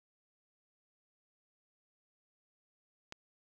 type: click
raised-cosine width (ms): 0.2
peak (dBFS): -26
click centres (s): 3.124
effects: none